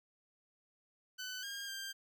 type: tone with pitch steps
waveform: 15% pulse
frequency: 1506 / 1614 / 1586 Hz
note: F#6 / G#6 / G6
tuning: +30 / -50 / +20 cents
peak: -35 dBFS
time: 1.18-1.93 s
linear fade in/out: 20 ms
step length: 250 ms
effects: none